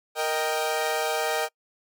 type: chord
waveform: sawtooth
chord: Eb major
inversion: second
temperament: equal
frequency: 466.2 / 622.3 / 784 Hz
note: Bb4 / Eb5 / G5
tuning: 0 / 0 / 0 cents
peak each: -25 dBFS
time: 0.15-1.49 s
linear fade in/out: 50 ms
effects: noise-tail reverb RT60 0.1 s tail -25 dB re dry